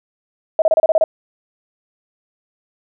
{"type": "tone bursts", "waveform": "sine", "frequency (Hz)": 638, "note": "D#5", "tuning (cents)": 43, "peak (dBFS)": -9, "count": 8, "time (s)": [0.59, 1.04], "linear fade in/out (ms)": 2, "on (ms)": 30, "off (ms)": 30, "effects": []}